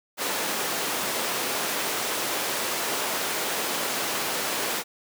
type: high-pass noise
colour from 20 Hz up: pink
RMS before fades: -28 dBFS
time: 0.17-4.84 s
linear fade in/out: 50 ms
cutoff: 370 Hz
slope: 12 dB/octave
effects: none